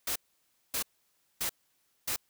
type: noise bursts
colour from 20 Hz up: white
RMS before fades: -32 dBFS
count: 4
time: 0.07-2.162 s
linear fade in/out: 5 ms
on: 88 ms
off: 580 ms
effects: white hiss -73 dBFS RMS until 2.29 s